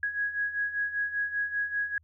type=beating tone pair; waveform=sine; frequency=1657 / 1662.1 Hz; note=G#6 / G#6; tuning=-4 / +1 cents; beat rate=5.1 Hz; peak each=-34 / -29 dBFS; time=0.03-1.98 s; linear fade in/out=2 ms; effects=added 81 Hz sine -60 dBFS peak until 2.03 s